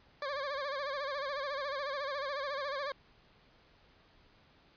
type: tone with vibrato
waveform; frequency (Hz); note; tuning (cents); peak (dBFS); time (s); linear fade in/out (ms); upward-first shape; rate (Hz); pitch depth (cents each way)
20% pulse; 560; C#5; +18; -30; 0.22-2.92; 2; sine; 14; 96
effects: pink hiss -64 dBFS RMS until 4.76 s + resampled to 11025 Hz